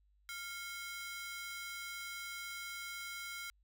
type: ring-modulated tone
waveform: sawtooth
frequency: 1784 Hz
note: A6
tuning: 23 cents sharp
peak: -36 dBFS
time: 0.29-3.5 s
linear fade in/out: 0 ms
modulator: 391 Hz
effects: added 50 Hz sine -68 dBFS peak until 3.63 s

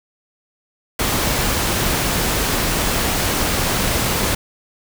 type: noise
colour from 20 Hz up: pink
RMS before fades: -19 dBFS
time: 0.99-4.35 s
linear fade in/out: 5 ms
effects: none

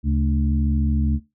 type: harmonic tone with a mistuned harmonic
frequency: 73.42 Hz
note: D2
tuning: in tune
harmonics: 1 / 2 / 3 / 4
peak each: -19 / -26 / -24 / -31 dBFS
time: 0.03-1.2 s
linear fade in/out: 50 ms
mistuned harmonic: 2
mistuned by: -97 cents
effects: noise-tail reverb RT60 0.2 s tail -18 dB re dry

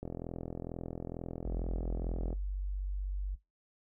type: click train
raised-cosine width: 2 ms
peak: -26 dBFS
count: 98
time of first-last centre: 0.03-2.329 s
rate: 42.2 Hz
type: tone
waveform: sine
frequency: 47.99 Hz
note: G1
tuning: 36 cents flat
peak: -32 dBFS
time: 1.44-3.36 s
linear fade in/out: 20 ms
effects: noise-tail reverb RT60 0.2 s tail -20 dB re dry

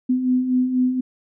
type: beating tone pair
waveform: sine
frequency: 250 / 254.1 Hz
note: B3 / B3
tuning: +21 / +49 cents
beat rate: 4.1 Hz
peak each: -25 / -17 dBFS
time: 0.09-1.01 s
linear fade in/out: 10 ms
effects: none

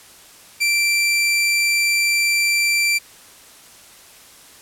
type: tone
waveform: sawtooth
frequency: 2349 Hz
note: D7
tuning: in tune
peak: -12 dBFS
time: 0.6-2.99 s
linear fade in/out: 20 ms
effects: white hiss -45 dBFS RMS until 4.61 s + low-pass 12000 Hz 12 dB/octave

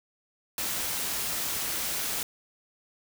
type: noise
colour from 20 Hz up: white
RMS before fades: -31 dBFS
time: 0.58-2.23 s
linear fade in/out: 2 ms
effects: none

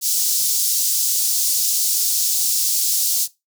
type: high-pass noise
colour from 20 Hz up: pink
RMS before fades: -19 dBFS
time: 0.01-3.28 s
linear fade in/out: 50 ms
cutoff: 5000 Hz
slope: 24 dB/octave
effects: noise-tail reverb RT60 0.2 s tail -18 dB re dry

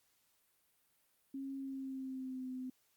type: tone with pitch glide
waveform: sine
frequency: 271.4 to 256.2 Hz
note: C#4 to C4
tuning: -36 to -36 cents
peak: -40 dBFS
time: 1.34-2.7 s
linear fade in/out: 5 ms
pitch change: -100 cents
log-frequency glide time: 1.58-2.49 s
effects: white hiss -75 dBFS RMS until 2.96 s + Opus 48 kbps

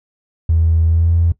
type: tone with pitch glide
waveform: triangle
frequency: 81.4 to 84.12 Hz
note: E2 to E2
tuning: -21 to +36 cents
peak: -7 dBFS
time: 0.49-1.32 s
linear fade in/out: 5 ms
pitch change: +57 cents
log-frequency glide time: 0.86-1.13 s
effects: noise-tail reverb RT60 0.1 s tail -19 dB re dry + tanh soft clip ceiling -7 dBFS

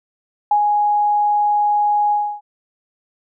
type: tone with ADSR envelope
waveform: sine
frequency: 830.6 Hz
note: G#5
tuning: in tune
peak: -10 dBFS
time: 0.51-2.41 s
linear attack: 4 ms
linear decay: 77 ms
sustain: -3 dB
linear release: 290 ms
effects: none

